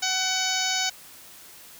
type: harmonic tone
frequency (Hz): 751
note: F#5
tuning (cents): +26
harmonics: 1 / 2 / 3 / 4 / 5 / 6 / 7 / 8 / 9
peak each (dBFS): -32 / -32 / -32 / -32 / -32 / -32 / -32 / -32 / -32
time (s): 0.02-0.9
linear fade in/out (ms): 10
effects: white hiss -47 dBFS RMS until 1.79 s